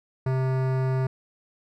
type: tone with hard clipping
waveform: sine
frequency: 130.81 Hz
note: C3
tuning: in tune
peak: -24 dBFS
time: 0.26-1.07 s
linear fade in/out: 5 ms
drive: 18 dB
effects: none